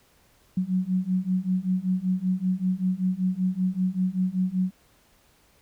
sine beating tone pair, 182.2 / 187.4 Hz, F#3 / F#3, -26 / +22 cents, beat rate 5.2 Hz, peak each -26 / -25 dBFS, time 0.57-4.71 s, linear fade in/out 5 ms, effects pink hiss -61 dBFS RMS until 5.61 s

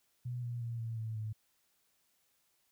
sine tone with pitch steps, 122.9 / 119.89 / 116.94 / 114.08 / 111.28 / 108.55 Hz, B2 / A#2 / A#2 / A#2 / A2 / A2, -8 / +49 / +6 / -37 / +20 / -23 cents, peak -36 dBFS, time 0.25-1.33 s, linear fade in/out 10 ms, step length 180 ms, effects white hiss -75 dBFS RMS until 2.71 s

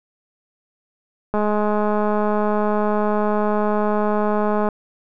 click train, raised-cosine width 1 ms, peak -8 dBFS, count 704, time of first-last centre 1.34-4.688 s, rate 210 Hz, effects none

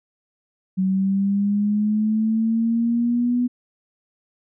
sine linear sweep, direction up, 187.2 to 246.9 Hz, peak -17 dBFS, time 0.77-3.48 s, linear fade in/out 20 ms, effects none

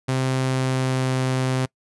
sawtooth tone with pitch glide, 130.81 to 129.91 Hz, C3 to C3, 0 to -12 cents, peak -16 dBFS, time 0.08-1.66 s, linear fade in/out 10 ms, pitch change -12 cents, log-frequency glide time 0.47-1.15 s, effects noise-tail reverb RT60 0.1 s tail -24 dB re dry + resampled to 24000 Hz

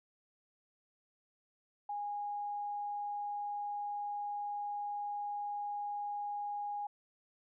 sine tone, 822 Hz, G#5, 18 cents flat, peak -36 dBFS, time 1.89-6.87 s, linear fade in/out 5 ms, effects none

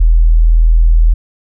sine tone, 40.75 Hz, E1, 19 cents flat, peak -4 dBFS, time 0-1.14 s, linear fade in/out 10 ms, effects none

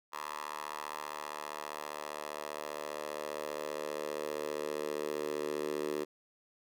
10% pulse tone with high-pass filter sweep, 75.1 Hz, D2, 39 cents sharp, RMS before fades -39 dBFS, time 0.12-6.05 s, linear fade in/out 20 ms, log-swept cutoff 960 to 380 Hz, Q 2.8, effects none

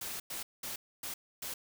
white noise bursts at uneven times, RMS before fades -40 dBFS, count 5, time 0.01-0.2 / 0.3-0.43 / 0.63-0.76 / 1.03-1.14 / 1.42-1.54 s, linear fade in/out 5 ms, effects none

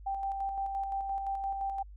sine tone with tremolo, 784 Hz, G5, in tune, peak -30 dBFS, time 0.06-1.83 s, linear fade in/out 10 ms, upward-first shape square, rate 5.8 Hz, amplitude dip 35%, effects added 50 Hz sine -46 dBFS peak until 1.96 s

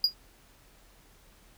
triangle tone with exponential decay, 4868 Hz, D#8, 39 cents flat, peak -15 dBFS, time 0.04-0.14 s, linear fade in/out 2 ms, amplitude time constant 20 ms, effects added 40 Hz sine -60 dBFS peak until 1.57 s + pink hiss -60 dBFS RMS until 1.57 s

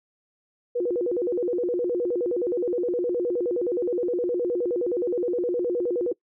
sine tone with vibrato, 414.8 Hz, G#4, 2 cents flat, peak -22 dBFS, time 0.75-6.13 s, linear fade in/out 10 ms, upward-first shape square, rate 9.6 Hz, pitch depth 270 cents each way, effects noise-tail reverb RT60 0.1 s tail -23 dB re dry

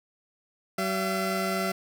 20% pulse tone pair together, 190.1 / 677.4 Hz, F#3 / E5, +47 / +47 cents, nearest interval octave + minor seventh, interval 2200 cents, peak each -24 dBFS, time 0.78-1.72 s, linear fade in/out 5 ms, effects none

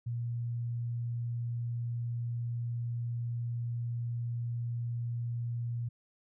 sine tone, 118.6 Hz, A#2, 30 cents sharp, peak -32 dBFS, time 0.06-5.89 s, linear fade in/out 10 ms, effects none

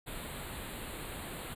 pink band-stop noise, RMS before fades -42 dBFS, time 0.06-1.55 s, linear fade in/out 20 ms, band 4300 to 7500 Hz, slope 96 dB/octave, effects resampled to 32000 Hz

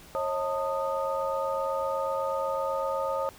sine tone cluster, 543 / 631 / 895 / 1239 Hz, C#5 / D#5 / A5 / D#6, -36 / +24 / +29 / -8 cents, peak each -29 / -36 / -34 / -33 dBFS, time 0.15-3.29 s, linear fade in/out 0 ms, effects pink hiss -51 dBFS RMS until 3.38 s

